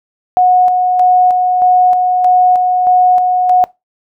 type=tone with tremolo; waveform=sine; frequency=730 Hz; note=F#5; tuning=24 cents flat; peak=-5 dBFS; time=0.37-3.64 s; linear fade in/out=0 ms; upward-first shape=square; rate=1.6 Hz; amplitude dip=35%; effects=noise-tail reverb RT60 0.2 s tail -21 dB re dry